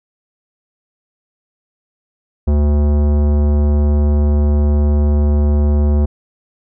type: tone with tanh clipping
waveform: sine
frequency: 73.42 Hz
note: D2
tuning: in tune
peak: -12 dBFS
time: 2.47-6.06 s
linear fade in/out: 10 ms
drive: 17 dB
effects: none